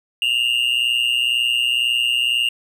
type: tone with amplitude modulation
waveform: triangle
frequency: 2810 Hz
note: F7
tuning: 10 cents sharp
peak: -11 dBFS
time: 0.22-2.49 s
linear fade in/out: 2 ms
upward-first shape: sine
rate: 122 Hz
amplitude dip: 80%
effects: none